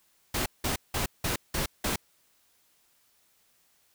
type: noise bursts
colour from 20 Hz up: pink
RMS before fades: -29 dBFS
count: 6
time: 0.34-1.96 s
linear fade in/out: 5 ms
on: 120 ms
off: 180 ms
effects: white hiss -67 dBFS RMS until 3.94 s